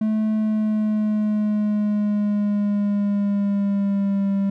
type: tone with pitch glide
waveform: triangle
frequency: 216.5 to 197.39 Hz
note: A3 to G3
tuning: -28 to +12 cents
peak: -16 dBFS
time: 0.01-4.5 s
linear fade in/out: 5 ms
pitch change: -160 cents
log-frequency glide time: 0.33-4.31 s
effects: none

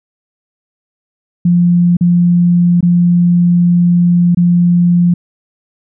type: tone with dropouts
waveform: sine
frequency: 174.61 Hz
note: F3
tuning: in tune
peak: -6 dBFS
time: 1.45-5.14 s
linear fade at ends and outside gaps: 5 ms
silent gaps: 1.969-2.009 / 2.808-2.827 / 4.348-4.371 s
effects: none

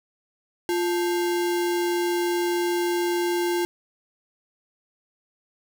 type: tone with sample-and-hold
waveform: sine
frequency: 349.2 Hz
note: F4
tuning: in tune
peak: -21 dBFS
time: 0.69-3.65 s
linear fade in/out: 0 ms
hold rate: 1225 Hz
effects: none

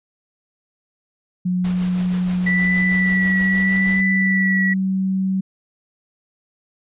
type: tone with pitch glide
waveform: sine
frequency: 181.1 to 190.1 Hz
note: F#3 to F#3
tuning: -37 to +47 cents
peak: -17 dBFS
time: 1.45-5.41 s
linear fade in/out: 10 ms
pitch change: +84 cents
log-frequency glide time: 2.64-3.55 s
type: noise with tremolo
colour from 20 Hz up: pink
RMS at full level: -34 dBFS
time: 1.64-4.01 s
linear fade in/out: 5 ms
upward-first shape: sine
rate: 6.3 Hz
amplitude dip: 45%
type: tone with vibrato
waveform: sine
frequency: 1961 Hz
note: B6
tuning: 13 cents flat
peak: -17 dBFS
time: 2.46-4.74 s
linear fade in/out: 10 ms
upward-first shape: triangle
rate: 0.8 Hz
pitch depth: 25 cents each way
effects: resampled to 8000 Hz

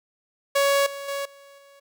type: tone with level steps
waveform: sawtooth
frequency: 559 Hz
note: C#5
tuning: 14 cents sharp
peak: -14 / -29 / -23 / -43 / -46 dBFS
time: 0.55-1.8 s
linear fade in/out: 10 ms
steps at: 0.86 / 1.08 / 1.25 / 1.58 s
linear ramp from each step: 5 ms
effects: none

